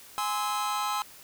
45% pulse chord, Ab augmented, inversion none, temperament just, 830.6 / 1038.3 / 1297.8 Hz, Ab5 / C6 / E6, 0 / -14 / -27 cents, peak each -32 dBFS, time 0.18-1.02 s, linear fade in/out 0 ms, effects white hiss -50 dBFS RMS until 1.23 s

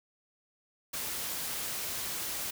white noise, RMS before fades -36 dBFS, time 0.93-2.51 s, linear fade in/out 10 ms, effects none

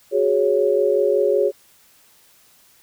sine chord, F# suspended second, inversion none, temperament equal, 370 / 415.3 / 554.4 Hz, F#4 / G#4 / C#5, 0 / 0 / 0 cents, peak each -21 / -18 / -19 dBFS, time 0.11-1.52 s, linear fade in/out 50 ms, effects white hiss -54 dBFS RMS until 2.82 s

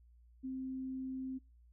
sine tone, 261.6 Hz, C4, in tune, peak -38 dBFS, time 0.43-1.39 s, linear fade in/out 20 ms, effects noise-tail reverb RT60 0.3 s tail -25 dB re dry + added 59 Hz sine -60 dBFS peak until 1.72 s

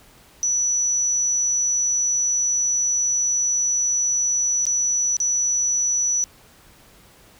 sine tone with dropouts, 5920 Hz, F#8, in tune, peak -18 dBFS, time 0.43-6.24 s, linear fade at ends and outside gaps 0 ms, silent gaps 4.654-4.667 / 5.167-5.202 s, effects pink hiss -51 dBFS RMS until 7.39 s

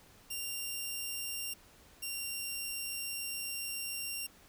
10% pulse tone pair in turn, 2780 / 2767 Hz, F7 / F7, -9 / -17 cents, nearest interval unison, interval 8 cents, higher first, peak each -28 dBFS, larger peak neither, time 0.3-1.54 / 2.02-4.27 s, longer second, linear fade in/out 10 ms, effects pink hiss -60 dBFS RMS until 4.48 s

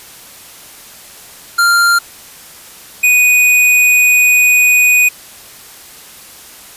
square tone pair in turn, 1392 / 2480 Hz, F6 / D#7, -6 / -6 cents, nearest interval minor seventh, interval 1000 cents, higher second, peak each -8 / -7 dBFS, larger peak second, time 1.58-1.99 / 3.03-5.09 s, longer second, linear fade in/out 10 ms, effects white hiss -36 dBFS RMS until 6.76 s + resampled to 32000 Hz

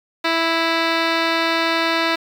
10% pulse tone with low-pass filter, 329.6 Hz, E4, in tune, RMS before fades -19 dBFS, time 0.24-2.16 s, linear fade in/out 10 ms, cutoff 3500 Hz, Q 7.6, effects 7-bit

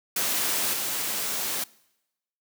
white noise with level steps, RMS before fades -26 / -29 dBFS, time 0.16-1.64 s, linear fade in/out 5 ms, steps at 0.73 s, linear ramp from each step 5 ms, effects noise-tail reverb RT60 0.9 s tail -23 dB re dry + high-pass 150 Hz 12 dB/octave

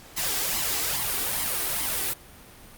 white noise with flanger, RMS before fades -27 dBFS, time 0.16-2.14 s, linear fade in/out 20 ms, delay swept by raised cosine 0.96 to 2.66 ms, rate 2.4 Hz, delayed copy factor +0.55, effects pink hiss -48 dBFS RMS until 2.77 s + Opus 48 kbps

